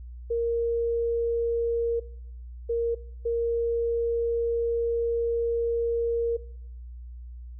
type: tone bursts at uneven times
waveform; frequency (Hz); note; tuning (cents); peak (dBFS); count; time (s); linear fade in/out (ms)
sine; 466.2; A#4; 0; -23; 3; 0.3-2 / 2.69-2.95 / 3.25-6.37; 10
effects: noise-tail reverb RT60 0.7 s tail -21 dB re dry + added 60 Hz sine -38 dBFS peak until 7.59 s